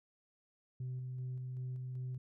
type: tone with tremolo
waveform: sine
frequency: 127.5 Hz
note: C3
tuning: 44 cents flat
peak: -36 dBFS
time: 0.8-2.18 s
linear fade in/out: 5 ms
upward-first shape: square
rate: 2.6 Hz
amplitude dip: 25%
effects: tanh soft clip ceiling -36 dBFS